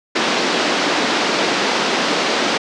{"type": "band-pass noise", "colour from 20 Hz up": "pink", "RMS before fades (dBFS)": -18, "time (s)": [0.15, 2.58], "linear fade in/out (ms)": 10, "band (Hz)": [240, 5400], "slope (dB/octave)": 24, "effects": ["resampled to 22050 Hz"]}